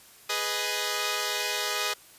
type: chord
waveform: 5% pulse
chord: G# minor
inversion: none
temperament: equal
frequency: 415.3 / 493.9 / 622.3 Hz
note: G#4 / B4 / D#5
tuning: 0 / 0 / 0 cents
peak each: -20 / -20 / -21 dBFS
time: 0.29-1.94 s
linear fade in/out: 10 ms
effects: white hiss -53 dBFS RMS until 2.18 s + resampled to 32000 Hz